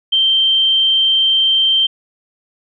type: tone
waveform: sine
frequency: 3136 Hz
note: G7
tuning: in tune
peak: -10 dBFS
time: 0.12-1.87 s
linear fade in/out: 10 ms
effects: none